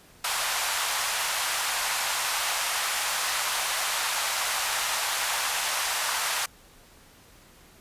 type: band-pass noise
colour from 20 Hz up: pink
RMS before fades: -28 dBFS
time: 0.24-6.46 s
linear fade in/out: 5 ms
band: 770 to 13000 Hz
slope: 24 dB/octave
effects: pink hiss -54 dBFS RMS until 7.8 s + resampled to 32000 Hz